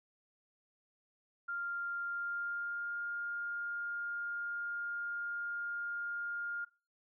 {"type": "tone with pitch glide", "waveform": "sine", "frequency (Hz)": [1396, 1410.6], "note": ["F6", "F6"], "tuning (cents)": [-1, 17], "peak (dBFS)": -36, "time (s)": [1.48, 6.65], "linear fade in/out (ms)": 10, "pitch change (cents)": 18, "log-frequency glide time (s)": [2.06, 2.98], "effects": ["noise-tail reverb RT60 0.3 s tail -19 dB re dry"]}